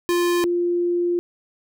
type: tone pair in turn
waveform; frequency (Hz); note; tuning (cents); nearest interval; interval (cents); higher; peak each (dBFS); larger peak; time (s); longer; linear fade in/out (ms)
square / sine; 349.2 / 349.2; F4 / F4; 0 / 0; unison; 0; neither; -18; neither; 0.09-0.44 / 0.44-1.19; second; 0
effects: none